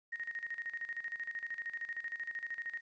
sine tone with tremolo, 1864.7 Hz, A#6, in tune, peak -36 dBFS, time 0.12-2.81 s, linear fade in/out 10 ms, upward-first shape square, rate 13 Hz, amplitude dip 75%, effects resampled to 16000 Hz + 12-bit

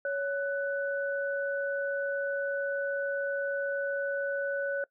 sine tone pair together, 558.9 / 1492 Hz, C#5 / F#6, +14 / +14 cents, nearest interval octave + perfect fourth, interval 1700 cents, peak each -30 / -33 dBFS, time 0.05-4.84 s, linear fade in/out 2 ms, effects noise-tail reverb RT60 0.1 s tail -22 dB re dry

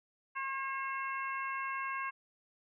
harmonic tone, 539 Hz, C#5, 49 cents flat, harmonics 2 / 3 / 4 / 5, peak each -37 / -41 / -43 / -45 dBFS, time 0.35-2.11 s, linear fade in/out 20 ms, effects none

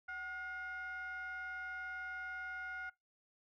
sine tone with frequency modulation, 1440 Hz, F#6, 47 cents flat, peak -40 dBFS, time 0.08-2.9 s, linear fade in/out 10 ms, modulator 687 Hz, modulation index 0.64, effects noise-tail reverb RT60 0.2 s tail -24 dB re dry + tanh soft clip ceiling -37 dBFS

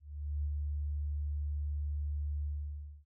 sine tone with ADSR envelope, 73.42 Hz, D2, in tune, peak -31 dBFS, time 0-3.05 s, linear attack 440 ms, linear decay 50 ms, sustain -2 dB, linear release 610 ms, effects noise-tail reverb RT60 0.1 s tail -24 dB re dry

